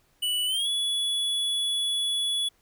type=tone with pitch glide; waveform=square; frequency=2960 to 3400 Hz; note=F#7 to G#7; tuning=0 to +40 cents; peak=-25 dBFS; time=0.22-2.49 s; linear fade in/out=10 ms; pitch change=+240 cents; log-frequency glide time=0.46-0.68 s; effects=pink hiss -66 dBFS RMS until 2.61 s